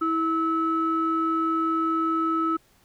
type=tone pair together; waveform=sine; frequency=325 / 1300 Hz; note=E4 / E6; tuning=-24 / -24 cents; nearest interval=2 octaves; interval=2400 cents; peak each=-24 / -23 dBFS; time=0.01-2.57 s; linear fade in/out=10 ms; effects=tanh soft clip ceiling -14 dBFS + pink hiss -61 dBFS RMS until 2.84 s